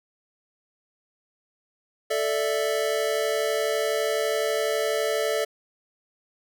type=chord; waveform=square; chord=A suspended fourth; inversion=none; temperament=equal; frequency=440 / 587.3 / 659.3 Hz; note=A4 / D5 / E5; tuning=0 / 0 / 0 cents; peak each=-27 / -28 / -30 dBFS; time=2.1-5.45 s; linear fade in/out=10 ms; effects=none